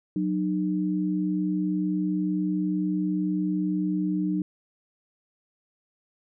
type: tone pair together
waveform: sine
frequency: 184.46 / 304.5 Hz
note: F#3 / D#4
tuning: -5 / -37 cents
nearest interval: major sixth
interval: 868 cents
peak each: -26 dBFS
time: 0.16-4.42 s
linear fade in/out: 2 ms
effects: none